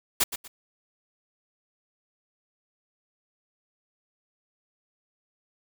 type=noise with echo; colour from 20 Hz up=white; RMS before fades=-21 dBFS; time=0.2-0.24 s; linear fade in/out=10 ms; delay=120 ms; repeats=2; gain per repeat=-11 dB; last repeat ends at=0.48 s; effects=none